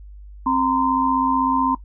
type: tone cluster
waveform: sine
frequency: 263.6 / 931 / 1027 Hz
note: C4 / A#5 / C6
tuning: +13 / -2 / -33 cents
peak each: -21 dBFS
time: 0.46-1.75 s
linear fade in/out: 5 ms
effects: noise-tail reverb RT60 0.1 s tail -18 dB re dry + added 50 Hz sine -37 dBFS peak until 1.84 s